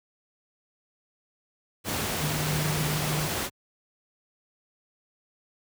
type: tone in noise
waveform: sine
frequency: 151.5 Hz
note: D#3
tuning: 46 cents flat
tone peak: -28 dBFS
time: 2.18-3.29 s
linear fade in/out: 50 ms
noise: pink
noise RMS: -29 dBFS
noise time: 1.84-3.5 s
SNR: -2 dB
effects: high-pass 80 Hz 12 dB/octave